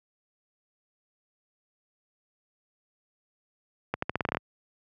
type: accelerating click train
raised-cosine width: 0.5 ms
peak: -12 dBFS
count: 10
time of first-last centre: 3.94-4.37 s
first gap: 84 ms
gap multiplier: 0.85
effects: high-pass 80 Hz 12 dB/octave